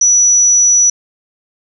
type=tone; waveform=sine; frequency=5900 Hz; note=F#8; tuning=6 cents flat; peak=-6 dBFS; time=0.01-0.9 s; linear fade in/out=5 ms; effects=none